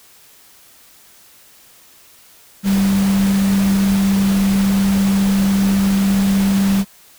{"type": "tone in noise", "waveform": "sine", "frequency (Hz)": 196, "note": "G3", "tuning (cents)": 0, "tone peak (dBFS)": -12, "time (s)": [2.63, 6.85], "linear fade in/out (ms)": 50, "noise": "pink", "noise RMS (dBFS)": -26, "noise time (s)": [2.63, 6.85], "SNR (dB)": 11, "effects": ["white hiss -47 dBFS RMS until 7.18 s"]}